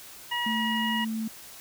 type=harmonic tone; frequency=960 Hz; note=B5; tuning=49 cents flat; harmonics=1 / 2 / 3; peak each=-31 / -31 / -31 dBFS; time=0.31-1.05 s; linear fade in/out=10 ms
type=tone; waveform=sine; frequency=222 Hz; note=A3; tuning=16 cents sharp; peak=-28 dBFS; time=0.46-1.28 s; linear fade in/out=5 ms
effects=white hiss -46 dBFS RMS until 1.6 s